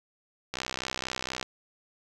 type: click train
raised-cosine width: 0.2 ms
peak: -14 dBFS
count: 58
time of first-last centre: 0.54-1.428 s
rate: 64.2 Hz
effects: none